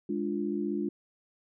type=chord; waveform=sine; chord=D diminished; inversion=second; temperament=equal; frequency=207.7 / 293.7 / 349.2 Hz; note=Ab3 / D4 / F4; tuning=0 / 0 / 0 cents; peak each=-33 dBFS; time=0.09-0.89 s; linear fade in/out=5 ms; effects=none